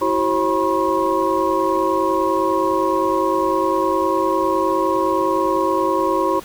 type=tone cluster; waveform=sine; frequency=329.1 / 378.9 / 539 / 970 / 1080 Hz; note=E4 / F#4 / C#5 / B5 / C#6; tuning=-3 / +41 / -49 / -31 / -45 cents; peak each=-22 dBFS; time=0.01-6.4 s; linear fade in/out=10 ms; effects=pink hiss -39 dBFS RMS until 6.44 s